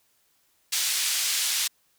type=band-pass noise; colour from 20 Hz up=pink; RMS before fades=-26 dBFS; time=0.72-1.68 s; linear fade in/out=10 ms; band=3300 to 11000 Hz; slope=12 dB/octave; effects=white hiss -67 dBFS RMS until 1.98 s